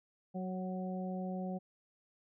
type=harmonic tone with a mistuned harmonic; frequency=185.7 Hz; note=F#3; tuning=7 cents sharp; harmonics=1 / 2 / 3 / 4; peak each=-37 / -47 / -45 / -46 dBFS; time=0.34-1.59 s; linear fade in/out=20 ms; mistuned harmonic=3; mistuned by=-16 cents; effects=none